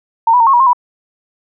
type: tone with pitch steps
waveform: sine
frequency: 912 / 984 / 917 / 1085 / 962 / 1063 / 979 Hz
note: A#5 / B5 / A#5 / C#6 / B5 / C6 / B5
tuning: -38 / -7 / -29 / -37 / -46 / +27 / -15 cents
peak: -6 dBFS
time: 0.27-0.732 s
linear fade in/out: 5 ms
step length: 66 ms
effects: none

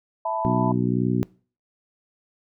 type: chord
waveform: sine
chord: E suspended fourth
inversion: none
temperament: equal with one note detuned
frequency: 659.3 / 880 / 991.2 Hz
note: E5 / A5 / B5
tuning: 0 / 0 / +6 cents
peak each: -27 / -27 / -28 dBFS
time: 0.25-0.72 s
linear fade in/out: 5 ms
type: harmonic tone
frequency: 61.5 Hz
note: B1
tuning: 7 cents flat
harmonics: 2 / 3 / 4 / 5 / 6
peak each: -25 / -24 / -25 / -29 / -29 dBFS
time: 0.45-1.23 s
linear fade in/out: 0 ms
effects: noise-tail reverb RT60 0.4 s tail -23 dB re dry

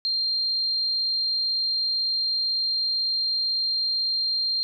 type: tone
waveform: sine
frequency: 4186 Hz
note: C8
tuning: in tune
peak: -22 dBFS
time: 0.05-4.63 s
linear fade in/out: 0 ms
effects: none

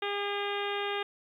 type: harmonic tone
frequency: 405.3 Hz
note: G#4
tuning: 42 cents flat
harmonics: 1 / 2 / 3 / 4 / 5 / 6 / 7 / 8 / 9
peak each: -34 / -37 / -39 / -40 / -41 / -42 / -42 / -43 / -44 dBFS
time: 0.02-1.03 s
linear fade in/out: 5 ms
effects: 11-bit

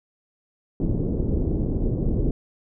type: low-pass noise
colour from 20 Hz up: pink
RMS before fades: -23 dBFS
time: 0.8-2.31 s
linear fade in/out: 2 ms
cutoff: 420 Hz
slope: 24 dB/octave
effects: none

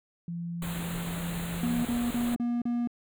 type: tone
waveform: sine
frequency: 170.7 Hz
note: F3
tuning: 39 cents flat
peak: -32 dBFS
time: 0.28-1.83 s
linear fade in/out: 2 ms
type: band-stop noise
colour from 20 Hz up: pink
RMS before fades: -38 dBFS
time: 0.62-2.35 s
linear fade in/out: 2 ms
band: 4200 to 6800 Hz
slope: 96 dB/octave
type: tone bursts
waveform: triangle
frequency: 239.1 Hz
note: A#3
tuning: 44 cents sharp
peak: -24 dBFS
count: 5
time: 1.63-2.874 s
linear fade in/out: 2 ms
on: 220 ms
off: 36 ms
effects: none

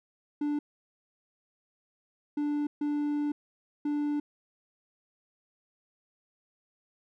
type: tone bursts at uneven times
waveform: triangle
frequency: 293.7 Hz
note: D4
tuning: in tune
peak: -25 dBFS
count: 4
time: 0.41-0.59 / 2.37-2.67 / 2.81-3.32 / 3.85-4.2 s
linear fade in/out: 5 ms
effects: none

